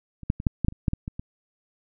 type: clicks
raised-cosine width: 5 ms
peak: -27 / -9 / -21 / -7 / -11 / -8 / -29 / -8 / -14 / -19 / -20 dBFS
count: 11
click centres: 0.233 / 0.301 / 0.401 / 0.468 / 0.647 / 0.684 / 0.724 / 0.882 / 0.934 / 1.079 / 1.195 s
effects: none